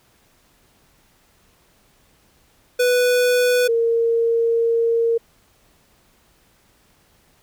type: tone pair in turn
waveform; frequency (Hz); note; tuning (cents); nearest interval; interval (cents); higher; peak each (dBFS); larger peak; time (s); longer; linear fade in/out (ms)
square / sine; 493.9 / 461.5; B4 / A#4; 0 / -17; minor second; 117; first; -15; neither; 2.79-3.68 / 3.68-5.18; second; 10
effects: pink hiss -58 dBFS RMS until 7.42 s